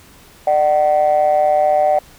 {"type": "ring-modulated tone", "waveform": "triangle", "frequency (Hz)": 77.78, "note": "D#2", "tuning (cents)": 0, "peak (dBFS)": -5, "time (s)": [0.47, 1.99], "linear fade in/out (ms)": 5, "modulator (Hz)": 677, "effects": ["tanh soft clip ceiling -5 dBFS", "pink hiss -45 dBFS RMS until 2.18 s"]}